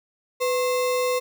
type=tone with sample-and-hold; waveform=sine; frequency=500 Hz; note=B4; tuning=21 cents sharp; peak=-20 dBFS; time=0.4-1.2 s; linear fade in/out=20 ms; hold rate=1575 Hz; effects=none